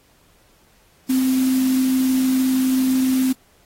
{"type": "tone in noise", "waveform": "sine", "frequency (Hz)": 260, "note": "C4", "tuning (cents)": -11, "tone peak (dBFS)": -15, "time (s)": [1.09, 3.33], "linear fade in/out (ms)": 10, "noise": "white", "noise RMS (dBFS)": -32, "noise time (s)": [1.09, 3.33], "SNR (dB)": 14, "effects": ["pink hiss -57 dBFS RMS until 3.65 s", "AAC 48 kbps"]}